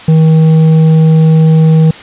sine tone with tanh clipping, 159.3 Hz, D#3, 41 cents sharp, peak -4 dBFS, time 0.08-1.91 s, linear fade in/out 5 ms, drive 7 dB, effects white hiss -29 dBFS RMS until 2.02 s + resampled to 8000 Hz

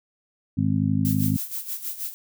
harmonic tone, 51.91 Hz, G#1, in tune, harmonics 2 / 3 / 4 / 5, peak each -25 / -25 / -25 / -25 dBFS, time 0.57-1.37 s, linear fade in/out 10 ms
violet noise with tremolo, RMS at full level -29 dBFS, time 1.05-2.14 s, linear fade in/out 0 ms, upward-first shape sine, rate 6.3 Hz, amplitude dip 75%
effects none

